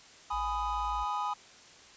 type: chord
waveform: triangle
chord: G# minor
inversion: none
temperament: just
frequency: 830.6 / 996.7 / 1245.9 Hz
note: G#5 / B5 / D#6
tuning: 0 / +16 / +2 cents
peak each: -33 dBFS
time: 0.3-1.34 s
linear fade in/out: 10 ms
type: tone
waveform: sine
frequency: 56.3 Hz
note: A1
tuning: 40 cents sharp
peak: -39 dBFS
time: 0.32-1.05 s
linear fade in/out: 20 ms
effects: white hiss -54 dBFS RMS until 1.96 s + resampled to 16000 Hz